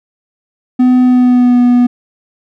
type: tone with pitch glide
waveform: triangle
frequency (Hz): 251.7 to 244.7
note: B3 to B3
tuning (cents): +33 to -16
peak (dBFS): -3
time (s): 0.79-1.87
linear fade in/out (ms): 10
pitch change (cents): -49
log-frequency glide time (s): 1.03-1.6
effects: none